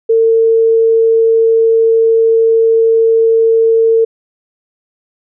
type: tone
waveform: sine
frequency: 452.2 Hz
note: A4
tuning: 47 cents sharp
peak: -6 dBFS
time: 0.09-4.05 s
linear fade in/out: 10 ms
effects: none